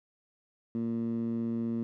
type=tone with band-pass filter; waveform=15% pulse; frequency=115.5 Hz; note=A#2; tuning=16 cents flat; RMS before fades=-32 dBFS; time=0.75-1.83 s; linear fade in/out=0 ms; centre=230 Hz; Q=2.8; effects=none